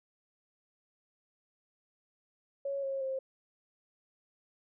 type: tone with pitch steps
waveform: sine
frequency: 555 / 542.6 / 530.5 Hz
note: C#5 / C#5 / C5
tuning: +2 / -37 / +24 cents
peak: -32 dBFS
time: 2.65-3.19 s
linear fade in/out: 5 ms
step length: 180 ms
effects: none